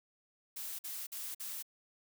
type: noise bursts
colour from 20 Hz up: blue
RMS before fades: -42 dBFS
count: 4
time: 0.56-1.627 s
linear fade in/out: 10 ms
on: 230 ms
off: 49 ms
effects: none